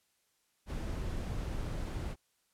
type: noise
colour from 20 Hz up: brown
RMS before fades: -37 dBFS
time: 0.66-2.16 s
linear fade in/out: 50 ms
effects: white hiss -75 dBFS RMS until 2.53 s + low-pass 12000 Hz 12 dB/octave